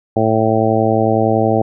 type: harmonic tone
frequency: 110.8 Hz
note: A2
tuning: 13 cents sharp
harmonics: 1 / 2 / 3 / 4 / 5 / 6 / 7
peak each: -19 / -19 / -19 / -19 / -19 / -19 / -19 dBFS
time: 0.16-1.62 s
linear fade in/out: 5 ms
effects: none